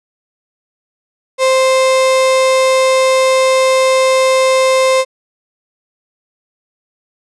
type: tone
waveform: 35% pulse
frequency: 523.3 Hz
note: C5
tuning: in tune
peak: -7 dBFS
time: 1.38-5.05 s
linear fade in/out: 50 ms
effects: resampled to 24000 Hz